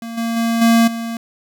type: tone with level steps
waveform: square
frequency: 230 Hz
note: A#3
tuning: 23 cents flat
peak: -27 / -19 / -16 / -10 / -23 dBFS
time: 0.02-1.17 s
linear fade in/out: 2 ms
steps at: 0.17 / 0.36 / 0.61 / 0.87 s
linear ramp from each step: 10 ms
effects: none